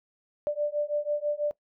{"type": "beating tone pair", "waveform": "sine", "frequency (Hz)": [587.3, 593.4], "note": ["D5", "D5"], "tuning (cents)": [0, 18], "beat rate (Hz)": 6.1, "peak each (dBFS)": -29, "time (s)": [0.47, 1.51], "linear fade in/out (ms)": 0, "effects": ["noise-tail reverb RT60 0.1 s tail -20 dB re dry"]}